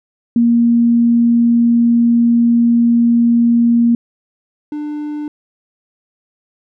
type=tone pair in turn; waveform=sine / triangle; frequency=235.1 / 298 Hz; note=A#3 / D4; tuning=+15 / +25 cents; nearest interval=major third; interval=410 cents; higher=second; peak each=-8 / -18 dBFS; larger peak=first; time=0.36-3.95 / 4.72-5.28 s; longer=first; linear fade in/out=2 ms; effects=none